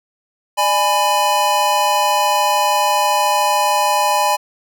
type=chord; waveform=square; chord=G# diminished; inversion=second; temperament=just; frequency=598 / 830.6 / 996.7 Hz; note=D5 / G#5 / B5; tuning=+31 / 0 / +16 cents; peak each=-22 / -17 / -18 dBFS; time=0.57-4.37 s; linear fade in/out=20 ms; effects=none